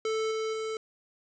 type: tone with level steps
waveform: square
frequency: 440 Hz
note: A4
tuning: in tune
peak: -28 / -30 / -32 dBFS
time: 0.05-0.77 s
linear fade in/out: 2 ms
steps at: 0.31 / 0.53 s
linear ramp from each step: 5 ms
effects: resampled to 16000 Hz + 9-bit